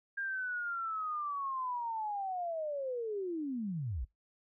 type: linear sweep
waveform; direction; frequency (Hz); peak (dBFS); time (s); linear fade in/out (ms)
sine; down; 1613 to 47.97; -34; 0.17-4.05; 10
effects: noise-tail reverb RT60 0.2 s tail -24 dB re dry